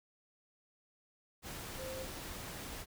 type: tone in noise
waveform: sine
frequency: 523.3 Hz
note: C5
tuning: in tune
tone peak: -42 dBFS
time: 1.77-2.07 s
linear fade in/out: 50 ms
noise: pink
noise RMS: -45 dBFS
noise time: 1.42-2.86 s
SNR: 0 dB
effects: none